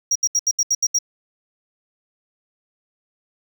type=tone bursts; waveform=triangle; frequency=5690 Hz; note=F8; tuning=31 cents sharp; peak=-14 dBFS; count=8; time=0.11-0.988 s; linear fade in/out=5 ms; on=45 ms; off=74 ms; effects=none